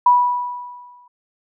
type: tone with exponential decay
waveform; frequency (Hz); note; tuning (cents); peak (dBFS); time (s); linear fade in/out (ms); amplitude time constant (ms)
sine; 980; B5; -14; -7; 0.06-1.08; 5; 220
effects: none